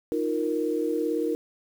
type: chord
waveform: sine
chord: Eb suspended second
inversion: none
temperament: equal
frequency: 311.1 / 349.2 / 466.2 Hz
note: Eb4 / F4 / Bb4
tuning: 0 / 0 / 0 cents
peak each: -28 / -30 / -27 dBFS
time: 0.12-1.35 s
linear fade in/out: 0 ms
effects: 8-bit